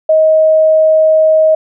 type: tone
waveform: sine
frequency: 630 Hz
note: D#5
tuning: 21 cents sharp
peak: -5 dBFS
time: 0.09-1.55 s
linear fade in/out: 5 ms
effects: none